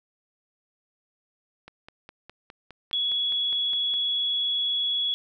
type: click train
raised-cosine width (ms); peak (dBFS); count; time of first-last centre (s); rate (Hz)
0.3; -27; 12; 1.68-3.939; 4.87
type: tone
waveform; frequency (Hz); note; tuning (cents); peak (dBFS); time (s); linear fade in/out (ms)
sine; 3368; G#7; +24; -23; 2.93-5.14; 0
effects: none